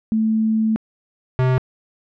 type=tone pair in turn; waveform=sine / square; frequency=220 / 128.71 Hz; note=A3 / C3; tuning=0 / -28 cents; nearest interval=major sixth; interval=928 cents; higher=first; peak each=-15 dBFS; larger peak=neither; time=0.12-0.76 / 1.39-1.58 s; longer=first; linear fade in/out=0 ms; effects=low-pass 2000 Hz 12 dB/octave